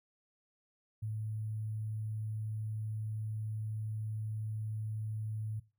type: tone with sample-and-hold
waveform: sine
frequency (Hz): 108.4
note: A2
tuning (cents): -25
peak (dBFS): -35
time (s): 1.02-5.6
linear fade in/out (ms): 10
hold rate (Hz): 11025
effects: noise-tail reverb RT60 0.3 s tail -18 dB re dry